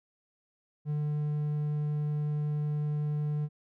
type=tone; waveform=triangle; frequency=149.1 Hz; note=D3; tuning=27 cents sharp; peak=-26 dBFS; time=0.85-3.49 s; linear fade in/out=50 ms; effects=none